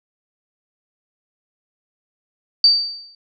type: tone with exponential decay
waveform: sine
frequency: 4624 Hz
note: D8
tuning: 28 cents flat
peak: -6 dBFS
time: 2.64-3.15 s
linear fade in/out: 2 ms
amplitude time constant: 110 ms
effects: none

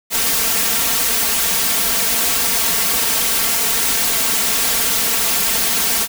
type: noise with comb filter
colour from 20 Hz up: white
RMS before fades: -17 dBFS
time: 0.1-6.08 s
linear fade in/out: 50 ms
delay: 4.4 ms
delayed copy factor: +0.85
effects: none

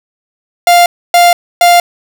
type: tone bursts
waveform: 45% pulse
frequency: 698.5 Hz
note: F5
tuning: in tune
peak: -3 dBFS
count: 3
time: 0.67-1.8 s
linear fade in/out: 2 ms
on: 190 ms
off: 280 ms
effects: none

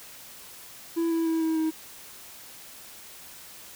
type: tone with pitch steps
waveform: triangle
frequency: 333.2 / 329.2 / 325.2 / 321.3 / 317.4 Hz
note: E4 / E4 / E4 / E4 / D#4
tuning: +19 / -2 / -23 / -44 / +35 cents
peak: -21 dBFS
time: 0.96-1.71 s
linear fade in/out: 20 ms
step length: 150 ms
effects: white hiss -46 dBFS RMS until 3.75 s

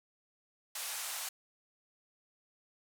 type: band-pass noise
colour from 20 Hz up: white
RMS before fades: -40 dBFS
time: 0.75-1.29 s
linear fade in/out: 5 ms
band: 640 to 13000 Hz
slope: 24 dB/octave
effects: none

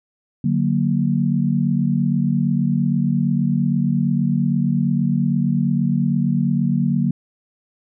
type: chord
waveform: sine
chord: D augmented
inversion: none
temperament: equal with one note detuned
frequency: 146.83 / 184.36 / 233.1 Hz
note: D3 / F#3 / A#3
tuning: 0 / -6 / 0 cents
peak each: -20 dBFS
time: 0.44-7.11 s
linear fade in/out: 5 ms
effects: none

